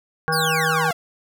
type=harmonic tone; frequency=160 Hz; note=D#3; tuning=49 cents sharp; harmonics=1 / 3 / 5 / 7 / 9 / 10; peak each=-26 / -26 / -26 / -26 / -26 / -26 dBFS; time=0.28-0.91 s; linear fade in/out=0 ms
type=exponential sweep; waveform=sawtooth; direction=down; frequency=5274 to 660 Hz; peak=-20 dBFS; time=0.32-0.93 s; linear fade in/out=10 ms
effects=none